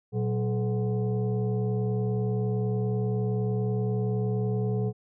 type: tone with frequency modulation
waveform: sine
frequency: 118.7 Hz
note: A#2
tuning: 32 cents sharp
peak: -24 dBFS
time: 0.12-4.93 s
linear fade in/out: 50 ms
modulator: 308 Hz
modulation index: 0.99
effects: none